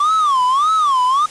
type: tone with vibrato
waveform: triangle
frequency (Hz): 1137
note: C#6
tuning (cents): +44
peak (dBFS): -10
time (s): 0-1.26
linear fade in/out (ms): 5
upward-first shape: sine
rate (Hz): 1.7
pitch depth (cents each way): 230
effects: white hiss -36 dBFS RMS until 1.3 s + resampled to 22050 Hz